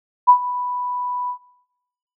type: tone with ADSR envelope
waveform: sine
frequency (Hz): 988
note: B5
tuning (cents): 0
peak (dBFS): -5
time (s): 0.27-1.38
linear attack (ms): 22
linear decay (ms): 87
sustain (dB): -17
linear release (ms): 86
effects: noise-tail reverb RT60 0.9 s tail -20 dB re dry